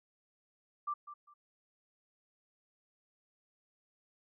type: tone with echo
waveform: sine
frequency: 1178 Hz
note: D6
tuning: 5 cents sharp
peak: -33 dBFS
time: 0.87-0.94 s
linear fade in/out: 10 ms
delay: 200 ms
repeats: 2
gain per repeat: -12 dB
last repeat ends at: 1.34 s
effects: none